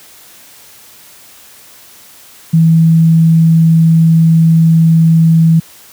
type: tone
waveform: sine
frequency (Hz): 163.2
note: E3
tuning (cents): -17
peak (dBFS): -4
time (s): 2.53-5.6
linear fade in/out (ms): 10
effects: white hiss -39 dBFS RMS until 5.92 s + high-pass 60 Hz 12 dB/octave